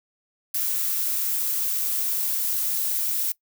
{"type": "noise with high-pass filter sweep", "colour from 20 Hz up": "violet", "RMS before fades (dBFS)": -25, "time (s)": [0.54, 3.32], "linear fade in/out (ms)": 5, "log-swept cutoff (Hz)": [1300, 730], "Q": 2, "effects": ["noise-tail reverb RT60 0.1 s tail -21 dB re dry"]}